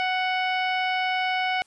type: harmonic tone with a mistuned harmonic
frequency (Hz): 742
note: F#5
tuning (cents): +5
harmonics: 1 / 2 / 3 / 4 / 5 / 6 / 7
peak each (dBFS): -25 / -31 / -28 / -33 / -44 / -46 / -43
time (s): 0-1.62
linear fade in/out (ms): 0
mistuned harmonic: 6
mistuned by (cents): +18
effects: white hiss -61 dBFS RMS until 1.66 s + resampled to 24000 Hz